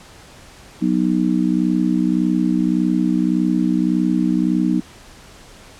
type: harmonic tone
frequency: 61.74 Hz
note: B1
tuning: in tune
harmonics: 3 / 4 / 5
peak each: -19 / -19 / -19 dBFS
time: 0.81-4.81 s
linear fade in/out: 20 ms
effects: pink hiss -43 dBFS RMS until 5.79 s + low-pass 9000 Hz 12 dB/octave